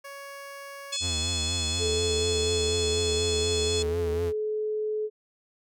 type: tone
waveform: 15% pulse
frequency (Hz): 558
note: C#5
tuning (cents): +11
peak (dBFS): -33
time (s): 0.04-0.97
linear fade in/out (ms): 10
type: harmonic tone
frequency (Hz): 854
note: G#5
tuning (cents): +48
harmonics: 3 / 4 / 5 / 6 / 7 / 8 / 9 / 10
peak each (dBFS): -39 / -32 / -34 / -38 / -45 / -35 / -41 / -40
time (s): 0.92-3.83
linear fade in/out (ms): 10
type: tone with vibrato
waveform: 45% pulse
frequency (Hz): 82.41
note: E2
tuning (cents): 0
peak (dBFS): -30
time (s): 1-4.33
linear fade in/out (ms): 50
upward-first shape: triangle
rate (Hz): 4.1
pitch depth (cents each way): 130
type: tone with pitch glide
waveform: sine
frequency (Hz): 432.4 to 428.4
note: A4 to A4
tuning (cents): -30 to -46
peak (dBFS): -26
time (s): 1.78-5.1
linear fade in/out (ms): 50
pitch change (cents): -16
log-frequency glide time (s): 2.44-2.97
effects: none